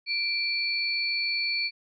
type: tone pair together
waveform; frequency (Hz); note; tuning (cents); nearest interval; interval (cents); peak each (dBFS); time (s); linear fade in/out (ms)
sine; 2349 / 4434; D7 / C#8; 0 / 0; major seventh; 1100; -28; 0.06-1.71; 50
effects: none